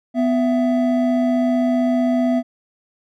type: tone pair together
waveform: triangle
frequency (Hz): 249.5 / 666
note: B3 / E5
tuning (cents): +18 / +18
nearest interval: octave + perfect fourth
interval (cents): 1700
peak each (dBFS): -14 / -19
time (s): 0.14-2.43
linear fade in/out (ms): 50
effects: none